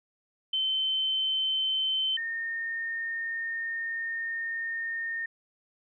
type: tone pair in turn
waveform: sine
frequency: 3079 / 1830.8 Hz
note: G7 / A#6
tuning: -32 / -32 cents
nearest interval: major sixth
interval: 900 cents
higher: first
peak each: -25 / -30 dBFS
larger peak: first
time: 0.53-2.17 / 2.17-5.26 s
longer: second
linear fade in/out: 5 ms
effects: none